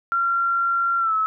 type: tone with pitch glide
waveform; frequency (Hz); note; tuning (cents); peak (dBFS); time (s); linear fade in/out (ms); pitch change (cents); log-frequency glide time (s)
sine; 1374 to 1296.9; F6 to E6; -29 to -29; -18; 0.12-1.26; 0; -100; 0.99-1.14
effects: none